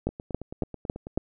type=two click trains; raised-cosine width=2 ms; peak=-12 / -23 dBFS; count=5 / 11; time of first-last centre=0.07-1.175 / 0.09-1.178 s; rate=3.62 / 9.19 Hz; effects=none